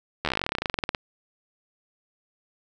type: slowing click train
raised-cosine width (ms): 0.3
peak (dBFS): -9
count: 25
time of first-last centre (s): 0.25-0.948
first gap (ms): 12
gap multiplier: 1.07
effects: none